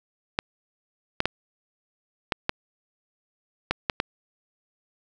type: clicks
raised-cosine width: 0.3 ms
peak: -6 dBFS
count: 8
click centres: 0.389 / 1.204 / 1.256 / 2.322 / 2.494 / 3.71 / 3.898 / 4.001 s
effects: none